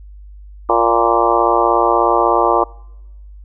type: harmonic tone with a mistuned harmonic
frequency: 116.54 Hz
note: A#2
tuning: in tune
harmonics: 3 / 4 / 5 / 6 / 7 / 8 / 9 / 10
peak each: -19 / -19 / -19 / -19 / -19 / -19 / -19 / -19 dBFS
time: 0.69-2.64 s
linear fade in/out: 5 ms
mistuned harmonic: 9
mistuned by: -19 cents
effects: noise-tail reverb RT60 1.0 s tail -26 dB re dry + added 50 Hz sine -34 dBFS peak until 3.44 s